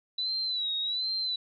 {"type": "tone with vibrato", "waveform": "sine", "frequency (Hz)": 3951, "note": "B7", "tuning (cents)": 0, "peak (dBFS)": -28, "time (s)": [0.18, 1.36], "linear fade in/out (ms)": 5, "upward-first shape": "sine", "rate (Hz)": 1.3, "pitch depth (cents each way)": 86, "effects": []}